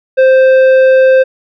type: tone with tanh clipping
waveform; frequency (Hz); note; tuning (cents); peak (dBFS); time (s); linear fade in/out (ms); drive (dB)
sine; 523.3; C5; 0; -5; 0.17-1.24; 20; 9
effects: none